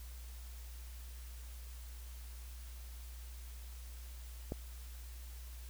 click, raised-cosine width 2 ms, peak -25 dBFS, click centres 4.521 s, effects added 60 Hz sine -46 dBFS peak until 5.69 s + white hiss -58 dBFS RMS until 5.69 s

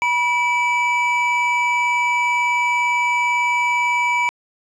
triangle tone pair together, 969.4 / 2309 Hz, B5 / D7, -32 / -30 cents, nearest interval octave + minor third, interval 1502 cents, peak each -17 dBFS, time 0.02-4.29 s, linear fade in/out 0 ms, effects resampled to 24000 Hz + 8-bit

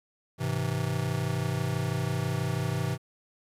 square chord, Ab augmented, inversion none, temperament just, 103.83 / 129.78 / 162.23 Hz, Ab2 / C3 / E3, 0 / -14 / -27 cents, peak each -34 / -31 / -33 dBFS, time 0.38-2.98 s, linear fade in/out 50 ms, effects resampled to 32000 Hz + 10-bit

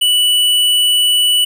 sine tone with tanh clipping, 2960 Hz, F#7, in tune, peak -11 dBFS, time 0.01-1.45 s, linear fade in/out 10 ms, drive 16 dB, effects none

